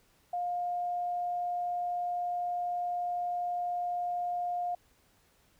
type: tone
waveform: sine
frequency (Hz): 708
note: F5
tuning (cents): +23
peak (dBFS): -30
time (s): 0.33-4.75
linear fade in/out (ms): 5
effects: pink hiss -67 dBFS RMS until 5.59 s